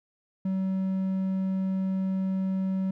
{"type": "tone", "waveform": "triangle", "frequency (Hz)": 190, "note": "F#3", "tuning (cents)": 46, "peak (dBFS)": -23, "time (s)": [0.45, 2.91], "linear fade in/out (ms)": 5, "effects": []}